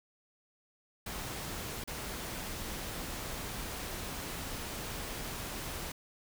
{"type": "noise with dropouts", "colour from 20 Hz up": "pink", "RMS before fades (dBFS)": -40, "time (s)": [1.06, 5.92], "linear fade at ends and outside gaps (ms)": 5, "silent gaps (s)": [1.84, 1.875], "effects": []}